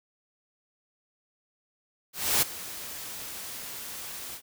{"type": "noise with ADSR envelope", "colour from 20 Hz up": "white", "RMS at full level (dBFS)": -22, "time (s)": [2.13, 4.42], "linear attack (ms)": 290, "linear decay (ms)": 15, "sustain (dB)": -17, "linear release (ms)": 80, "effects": []}